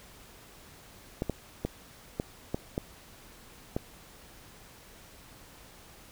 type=clicks; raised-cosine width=2 ms; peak=-16 dBFS; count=7; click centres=1.221 / 1.297 / 1.65 / 2.199 / 2.545 / 2.779 / 3.765 s; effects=pink hiss -53 dBFS RMS until 6.11 s